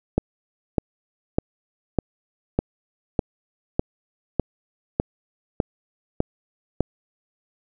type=click train; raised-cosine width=2 ms; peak=-5 dBFS; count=12; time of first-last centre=0.18-6.807 s; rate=1.66 Hz; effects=none